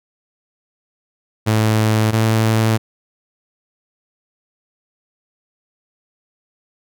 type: tone pair in turn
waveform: sawtooth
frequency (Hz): 109.1 / 111.07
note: A2 / A2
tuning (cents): -14 / +17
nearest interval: unison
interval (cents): 31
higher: second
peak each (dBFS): -9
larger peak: neither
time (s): 1.46-2.12 / 2.12-2.78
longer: neither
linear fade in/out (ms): 20
effects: none